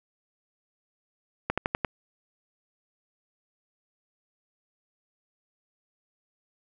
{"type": "slowing click train", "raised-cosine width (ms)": 0.5, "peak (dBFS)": -10, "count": 5, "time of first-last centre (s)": [1.5, 1.848], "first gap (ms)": 76, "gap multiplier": 1.09, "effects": []}